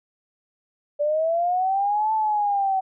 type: linear two-way sweep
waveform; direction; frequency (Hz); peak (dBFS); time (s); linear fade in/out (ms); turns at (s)
sine; up then down; 579 to 880 to 756; -19; 0.99-2.81; 20; 2.13
effects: none